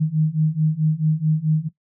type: beating tone pair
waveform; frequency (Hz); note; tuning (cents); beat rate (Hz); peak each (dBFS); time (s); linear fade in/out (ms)
sine; 153.5 / 158.1; D#3 / D#3; -23 / +28; 4.6; -20 / -19; 0-1.69; 20
effects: noise-tail reverb RT60 0.1 s tail -17 dB re dry